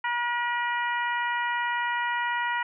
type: harmonic tone with a mistuned harmonic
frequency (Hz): 479.2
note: A#4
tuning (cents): +48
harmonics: 2 / 3 / 4 / 5 / 6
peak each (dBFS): -28 / -32 / -30 / -38 / -40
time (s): 0.04-2.63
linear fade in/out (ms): 5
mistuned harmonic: 6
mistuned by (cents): +23
effects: none